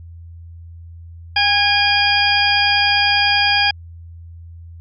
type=harmonic tone with a mistuned harmonic; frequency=811 Hz; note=G#5; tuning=41 cents flat; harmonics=1 / 2 / 3 / 4 / 6; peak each=-19 / -19 / -19 / -19 / -19 dBFS; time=1.36-3.71 s; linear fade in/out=5 ms; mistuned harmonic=2; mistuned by=+27 cents; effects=added 84 Hz sine -34 dBFS peak until 4.8 s